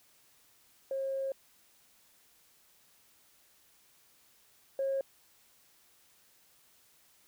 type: tone pair in turn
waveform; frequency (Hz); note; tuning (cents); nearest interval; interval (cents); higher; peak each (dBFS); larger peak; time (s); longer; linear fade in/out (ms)
sine; 539 / 541.9; C#5 / C#5; -49 / -39; unison; 10; second; -31 / -28; second; 0.91-1.32 / 4.79-5.01; first; 2
effects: tanh soft clip ceiling -25 dBFS + white hiss -65 dBFS RMS until 7.27 s